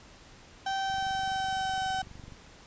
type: tone with pitch glide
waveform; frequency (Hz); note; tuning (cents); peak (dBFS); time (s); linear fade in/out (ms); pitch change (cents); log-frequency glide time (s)
35% pulse; 776 to 760.5; G5 to F#5; -18 to +47; -27; 0.66-2.02; 5; -35; 0.78-1.88
type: click train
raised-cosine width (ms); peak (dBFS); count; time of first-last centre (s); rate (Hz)
5; -35; 35; 0.9-2.323; 23.9
effects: pink hiss -53 dBFS RMS until 2.66 s + resampled to 16000 Hz